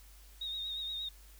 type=tone with vibrato; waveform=sine; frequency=3729 Hz; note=A#7; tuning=in tune; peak=-36 dBFS; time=0.41-1.09 s; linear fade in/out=5 ms; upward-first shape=sine; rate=8.5 Hz; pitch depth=39 cents each way; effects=added 50 Hz sine -54 dBFS peak until 1.39 s + white hiss -61 dBFS RMS until 1.39 s